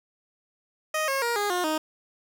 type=tone with pitch steps; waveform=15% pulse; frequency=623 / 542.4 / 472.1 / 411 / 357.8 / 311.5 Hz; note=D#5 / C#5 / A#4 / G#4 / F4 / D#4; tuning=+2 / -38 / +22 / -18 / +42 / +2 cents; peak=-18 dBFS; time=0.94-1.78 s; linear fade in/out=5 ms; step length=140 ms; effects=none